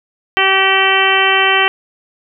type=harmonic tone; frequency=385.2 Hz; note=G4; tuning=30 cents flat; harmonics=1 / 2 / 3 / 4 / 5 / 6 / 7 / 8; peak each=-19 / -18 / -18 / -19 / -16 / -19 / -17 / -17 dBFS; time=0.37-1.68 s; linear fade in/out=0 ms; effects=none